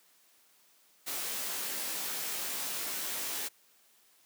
white noise with comb filter, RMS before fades -36 dBFS, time 1.06-3.49 s, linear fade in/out 20 ms, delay 17 ms, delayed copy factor -0.85, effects white hiss -65 dBFS RMS until 4.25 s + high-pass 200 Hz 12 dB/octave

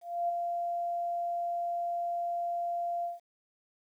sine tone with ADSR envelope, 692 Hz, F5, 16 cents flat, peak -26 dBFS, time 0.01-3.2 s, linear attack 280 ms, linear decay 11 ms, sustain -4 dB, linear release 160 ms, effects 11-bit

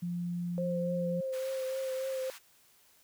sine tone, 174.61 Hz, F3, in tune, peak -32 dBFS, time 0.02-1.21 s, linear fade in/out 10 ms
sine tone with vibrato, 526 Hz, C5, 9 cents sharp, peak -32 dBFS, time 0.58-2.3 s, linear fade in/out 0 ms, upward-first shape triangle, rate 3.5 Hz, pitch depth 25 cents each way
pink high-pass noise, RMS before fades -49 dBFS, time 1.32-2.39 s, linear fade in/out 20 ms, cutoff 1100 Hz, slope 24 dB/octave
effects white hiss -64 dBFS RMS until 3.03 s

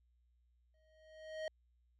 square tone with exponential growth, 628 Hz, D#5, 16 cents sharp, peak -38 dBFS, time 0.74-1.48 s, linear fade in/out 2 ms, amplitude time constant 160 ms, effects added 60 Hz sine -70 dBFS peak until 1.99 s + low-pass 4000 Hz 12 dB/octave

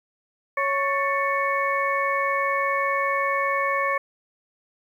harmonic tone with a mistuned harmonic, 554.4 Hz, C#5, in tune, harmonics 1 / 2 / 3 / 4, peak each -27 / -24 / -28 / -28 dBFS, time 0.57-3.98 s, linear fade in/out 5 ms, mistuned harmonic 3, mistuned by +110 cents, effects 9-bit

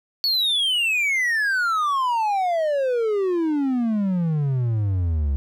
triangle exponential sweep, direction down, 4479 to 67.1 Hz, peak -17 dBFS, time 0.24-5.36 s, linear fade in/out 0 ms, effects none

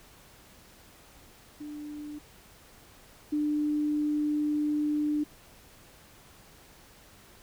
sine tone pair in turn, 297.2 / 298.4 Hz, D4 / D4, +21 / +28 cents, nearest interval unison, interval 7 cents, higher second, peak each -37 / -25 dBFS, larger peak second, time 1.6-2.19 / 3.32-5.24 s, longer second, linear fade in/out 10 ms, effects pink hiss -55 dBFS RMS until 7.42 s

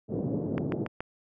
pink band-pass noise, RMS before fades -31 dBFS, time 0.08-0.88 s, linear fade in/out 50 ms, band 120 to 480 Hz, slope 24 dB/octave
click train, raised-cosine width 0.5 ms, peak -18 dBFS, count 4, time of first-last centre 0.58-1.006 s, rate 7.05 Hz
effects none

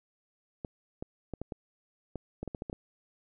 clicks, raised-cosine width 2 ms, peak -23 dBFS, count 12, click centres 0.648 / 1.025 / 1.337 / 1.416 / 1.522 / 2.157 / 2.43 / 2.477 / 2.548 / 2.621 / 2.698 / 2.729 s, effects none

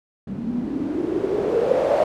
blue noise with low-pass filter sweep, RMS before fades -22 dBFS, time 0.27-2.04 s, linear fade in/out 5 ms, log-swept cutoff 200 to 630 Hz, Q 8.4, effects none

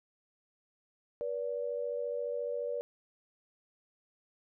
sine tone pair together, 483.3 / 577.7 Hz, B4 / D5, -38 / -29 cents, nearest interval minor third, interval 309 cents, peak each -35 / -36 dBFS, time 1.21-2.81 s, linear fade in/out 0 ms, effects none

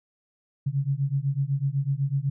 sine beating tone pair, 134.6 / 142.6 Hz, C3 / C#3, +49 / +49 cents, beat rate 8 Hz, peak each -26 dBFS, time 0.66-2.3 s, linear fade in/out 10 ms, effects none

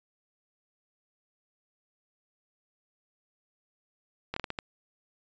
slowing click train, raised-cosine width 0.3 ms, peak -17 dBFS, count 6, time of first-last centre 4.34-4.588 s, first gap 24 ms, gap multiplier 1.37, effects resampled to 16000 Hz

